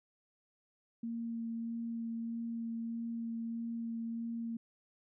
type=tone with vibrato; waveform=sine; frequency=230.3 Hz; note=A#3; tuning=21 cents flat; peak=-36 dBFS; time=1.03-4.57 s; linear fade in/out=5 ms; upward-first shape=sine; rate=1.6 Hz; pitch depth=10 cents each way; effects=none